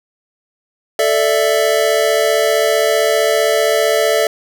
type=chord; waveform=square; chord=A suspended fourth; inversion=none; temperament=equal with one note detuned; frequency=440 / 587.3 / 662.7 Hz; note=A4 / D5 / E5; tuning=0 / 0 / +9 cents; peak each=-17 dBFS; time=0.99-4.27 s; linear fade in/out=2 ms; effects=none